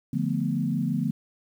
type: chord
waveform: sine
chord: B half-diminished seventh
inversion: first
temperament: equal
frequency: 146.83 / 174.61 / 220 / 246.9 Hz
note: D3 / F3 / A3 / B3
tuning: 0 / 0 / 0 / 0 cents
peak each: -29 dBFS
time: 0.13-1.11 s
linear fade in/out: 5 ms
effects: 9-bit